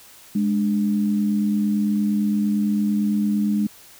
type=tone pair together; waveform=sine; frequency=207.7 / 296.5 Hz; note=G#3 / D4; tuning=0 / +17 cents; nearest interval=tritone; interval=617 cents; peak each=-18 / -27 dBFS; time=0.35-3.67 s; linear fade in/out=5 ms; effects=white hiss -47 dBFS RMS until 3.99 s